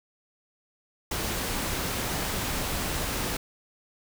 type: noise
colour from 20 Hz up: pink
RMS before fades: -30 dBFS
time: 1.11-3.37 s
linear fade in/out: 5 ms
effects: none